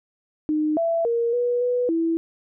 sine tone with pitch steps, 306.1 / 667 / 467.5 / 485.6 / 492.2 / 329.6 Hz, D#4 / E5 / A#4 / B4 / B4 / E4, -28 / +20 / +5 / -29 / -6 / 0 cents, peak -19 dBFS, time 0.49-2.17 s, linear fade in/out 0 ms, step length 280 ms, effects none

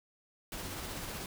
pink noise with tremolo, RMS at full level -40 dBFS, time 0.52-1.26 s, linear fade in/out 2 ms, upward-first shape sine, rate 16 Hz, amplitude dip 25%, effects none

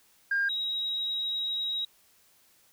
sine tone pair in turn, 1607 / 3822 Hz, G6 / A#7, +43 / +43 cents, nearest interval octave + minor third, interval 1500 cents, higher second, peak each -23 / -28 dBFS, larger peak first, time 0.31-0.49 / 0.49-1.85 s, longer second, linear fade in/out 5 ms, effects tanh soft clip ceiling -20 dBFS + white hiss -63 dBFS RMS until 2.72 s

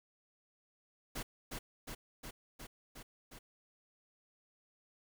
pink noise with echo, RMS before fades -41 dBFS, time 1.15-1.23 s, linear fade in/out 10 ms, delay 360 ms, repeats 6, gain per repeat -2 dB, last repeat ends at 3.39 s, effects none

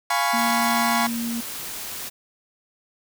30% pulse chord, C# dominant seventh, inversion first, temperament equal, 698.5 / 830.6 / 987.8 / 1108.7 Hz, E#5 / G#5 / B5 / C#6, 0 / 0 / 0 / 0 cents, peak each -23 dBFS, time 0.1-1.07 s, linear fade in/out 5 ms
sine tone, 233.1 Hz, A#3, in tune, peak -25 dBFS, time 0.33-1.41 s, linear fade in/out 10 ms
white noise, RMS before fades -33 dBFS, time 0.37-2.1 s, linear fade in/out 20 ms
effects none

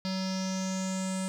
square tone with low-pass filter sweep, 188.8 Hz, F#3, 35 cents sharp, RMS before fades -32 dBFS, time 0.05-1.28 s, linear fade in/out 0 ms, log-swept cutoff 4800 to 8500 Hz, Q 6, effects 10-bit

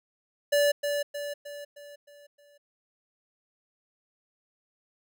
square tone with echo, 579 Hz, D5, 25 cents flat, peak -21 dBFS, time 0.52-0.72 s, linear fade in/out 10 ms, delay 310 ms, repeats 6, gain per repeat -6 dB, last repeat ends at 2.58 s, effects none

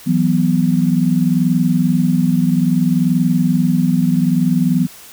sine chord, E suspended second, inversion none, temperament just, 164.81 / 185.42 / 247.2 Hz, E3 / F#3 / B3, 0 / +4 / +2 cents, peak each -16 dBFS, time 0.06-4.87 s, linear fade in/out 20 ms, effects white hiss -39 dBFS RMS until 5.12 s

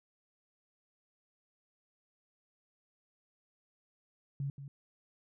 sine tone with echo, 139.3 Hz, C#3, 9 cents sharp, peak -33 dBFS, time 4.4-4.5 s, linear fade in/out 2 ms, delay 180 ms, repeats 1, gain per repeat -10 dB, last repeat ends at 4.68 s, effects none

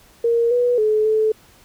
sine tone with pitch steps, 466.6 / 488.1 / 429.5 / 435.3 Hz, A#4 / B4 / A4 / A4, +2 / -20 / -42 / -19 cents, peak -14 dBFS, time 0.24-1.32 s, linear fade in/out 5 ms, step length 270 ms, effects pink hiss -51 dBFS RMS until 1.64 s

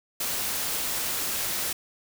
white noise, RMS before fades -29 dBFS, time 0.2-1.73 s, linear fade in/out 5 ms, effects none

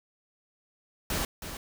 pink noise with echo, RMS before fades -30 dBFS, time 1.1-1.25 s, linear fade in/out 2 ms, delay 320 ms, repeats 1, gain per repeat -9 dB, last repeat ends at 1.57 s, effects none

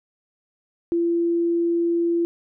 sine tone, 340 Hz, F4, 46 cents flat, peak -18 dBFS, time 0.92-2.25 s, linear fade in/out 0 ms, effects none

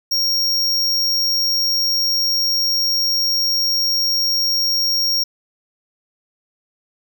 square tone, 5570 Hz, F8, 5 cents flat, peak -16 dBFS, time 0.11-5.24 s, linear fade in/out 10 ms, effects none

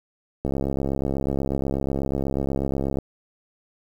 click train, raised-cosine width 2 ms, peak -12 dBFS, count 174, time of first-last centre 0.45-2.987 s, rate 68.2 Hz, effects 8-bit

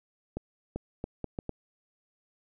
accelerating click train, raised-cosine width 2 ms, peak -20 dBFS, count 6, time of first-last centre 0.37-1.493 s, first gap 390 ms, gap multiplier 0.72, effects none

